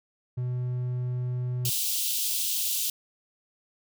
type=tone; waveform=triangle; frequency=124.5 Hz; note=B2; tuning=14 cents sharp; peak=-25 dBFS; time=0.37-1.7 s; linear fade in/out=10 ms
type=high-pass noise; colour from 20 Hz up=white; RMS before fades=-28 dBFS; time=1.65-2.9 s; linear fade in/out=2 ms; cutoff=2800 Hz; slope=48 dB/octave
effects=none